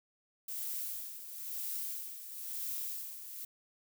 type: noise with tremolo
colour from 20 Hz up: violet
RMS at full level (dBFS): -38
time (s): 0.48-3.45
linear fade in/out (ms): 5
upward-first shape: sine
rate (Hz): 1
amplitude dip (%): 65
effects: none